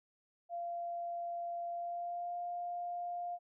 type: tone with pitch glide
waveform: sine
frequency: 690 to 702.1 Hz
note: F5 to F5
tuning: -21 to +9 cents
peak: -37 dBFS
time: 0.49-3.39 s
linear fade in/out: 50 ms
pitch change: +30 cents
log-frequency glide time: 1.7-2.37 s
effects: none